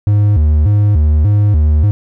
triangle tone with vibrato, 88.6 Hz, F2, 25 cents sharp, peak -5 dBFS, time 0.07-1.91 s, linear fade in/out 0 ms, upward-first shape square, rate 1.7 Hz, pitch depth 270 cents each way, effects none

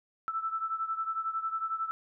sine beating tone pair, 1318.5 / 1329.5 Hz, E6 / E6, 0 / +14 cents, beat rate 11 Hz, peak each -32 / -36 dBFS, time 0.28-1.91 s, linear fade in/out 0 ms, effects none

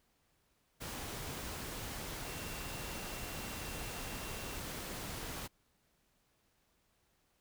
sine tone in noise, 2734 Hz, F7, 37 cents flat, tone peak -53 dBFS, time 2.22-4.58 s, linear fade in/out 20 ms, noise pink, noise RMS -43 dBFS, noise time 0.8-5.48 s, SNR -13 dB, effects pink hiss -75 dBFS RMS until 7.4 s

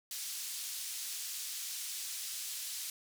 pink band-pass noise, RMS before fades -41 dBFS, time 0.11-2.9 s, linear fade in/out 2 ms, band 4600 to 15000 Hz, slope 12 dB/octave, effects none

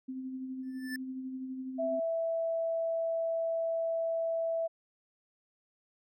sine tone with tremolo, 260.3 Hz, C4, 9 cents flat, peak -35 dBFS, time 0.08-2 s, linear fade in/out 10 ms, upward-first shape sine, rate 12 Hz, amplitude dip 35%
square tone with exponential growth, 1760 Hz, A6, in tune, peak -35 dBFS, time 0.63-0.96 s, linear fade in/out 2 ms, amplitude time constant 71 ms
sine tone, 659.3 Hz, E5, in tune, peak -29 dBFS, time 1.78-4.68 s, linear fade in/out 20 ms
effects none

